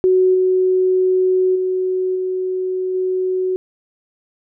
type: tone with level steps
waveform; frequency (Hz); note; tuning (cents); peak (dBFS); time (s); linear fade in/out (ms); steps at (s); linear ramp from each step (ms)
sine; 371.3; F#4; +6; -10 / -12 / -16 / -18 / -16; 0.04-3.56; 0; 0.34 / 1.55 / 2.15 / 2.94; 10
effects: none